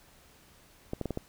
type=clicks; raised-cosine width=2 ms; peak=-19 dBFS; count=5; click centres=0.934 / 1.013 / 1.057 / 1.107 / 1.174 s; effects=pink hiss -59 dBFS RMS until 1.28 s